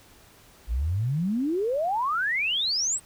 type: exponential sweep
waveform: sine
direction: up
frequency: 52 to 8372 Hz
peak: -23 dBFS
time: 0.67-3 s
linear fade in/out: 50 ms
effects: pink hiss -54 dBFS RMS until 3.05 s